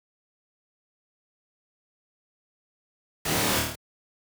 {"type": "noise with echo", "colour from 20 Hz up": "pink", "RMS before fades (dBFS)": -27, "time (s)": [3.25, 3.6], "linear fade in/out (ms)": 5, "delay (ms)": 26, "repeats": 6, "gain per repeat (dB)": -2, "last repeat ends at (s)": 3.756, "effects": ["high-pass 100 Hz 12 dB/octave"]}